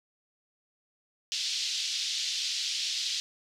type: band-pass noise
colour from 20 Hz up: pink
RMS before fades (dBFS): -32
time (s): 1.32-3.2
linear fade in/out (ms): 0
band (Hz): 3300 to 5600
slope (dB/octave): 24
effects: none